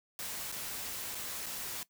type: noise with dropouts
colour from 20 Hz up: white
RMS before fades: -40 dBFS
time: 0.19-1.83 s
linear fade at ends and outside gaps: 1 ms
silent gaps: 0.517-0.523 / 1.148-1.152 / 1.46-1.464 s
effects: noise-tail reverb RT60 0.1 s tail -17 dB re dry